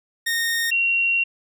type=tone pair in turn; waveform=sawtooth / sine; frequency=1846 / 2746 Hz; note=A#6 / F7; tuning=-17 / -30 cents; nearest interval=perfect fifth; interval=687 cents; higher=second; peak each=-17 dBFS; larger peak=neither; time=0.26-0.71 / 0.71-1.24 s; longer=second; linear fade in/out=10 ms; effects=none